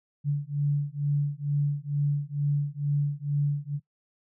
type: beating tone pair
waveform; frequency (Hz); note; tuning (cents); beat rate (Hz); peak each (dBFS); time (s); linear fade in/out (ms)
sine; 143.3 / 145.5; D3 / D3; -42 / -16; 2.2; -27; 0.24-3.8; 50
effects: noise-tail reverb RT60 0.1 s tail -20 dB re dry